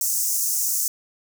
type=high-pass noise; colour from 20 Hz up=pink; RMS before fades=-23 dBFS; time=0.01-0.88 s; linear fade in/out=2 ms; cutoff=5800 Hz; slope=48 dB/octave; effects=none